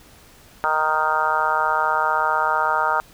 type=harmonic tone; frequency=155.56 Hz; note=D#3; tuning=in tune; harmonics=3 / 4 / 5 / 6 / 7 / 8 / 9 / 10; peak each=-34 / -28 / -26 / -22 / -33 / -23 / -24 / -32 dBFS; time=0.64-3 s; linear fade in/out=0 ms; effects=pink hiss -49 dBFS RMS until 3.13 s